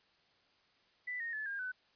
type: tone with pitch steps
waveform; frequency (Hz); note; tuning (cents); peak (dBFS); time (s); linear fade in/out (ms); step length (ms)
sine; 1986 / 1853 / 1728.9 / 1613.1 / 1505.1; B6 / A#6 / A6 / G6 / F#6; +9 / -11 / -31 / +49 / +29; -37; 1.07-1.72; 10; 130
effects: white hiss -70 dBFS RMS until 1.95 s + resampled to 11025 Hz